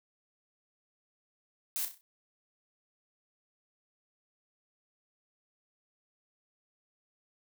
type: noise with echo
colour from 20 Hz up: blue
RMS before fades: -34 dBFS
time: 1.76-1.85 s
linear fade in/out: 0 ms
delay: 32 ms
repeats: 5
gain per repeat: -7 dB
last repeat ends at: 2.01 s
effects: none